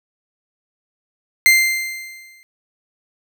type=tone with exponential decay; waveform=40% pulse; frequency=2089 Hz; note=C7; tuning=3 cents flat; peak=-6 dBFS; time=1.46-2.43 s; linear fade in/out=0 ms; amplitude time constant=210 ms; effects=none